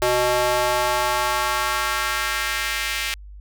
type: tone with high-pass filter sweep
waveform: square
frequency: 123.47 Hz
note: B2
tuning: in tune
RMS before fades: -22 dBFS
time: 0.02-3.14 s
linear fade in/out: 0 ms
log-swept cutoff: 500 to 2300 Hz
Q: 1.6
effects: added 50 Hz sine -37 dBFS peak until 3.4 s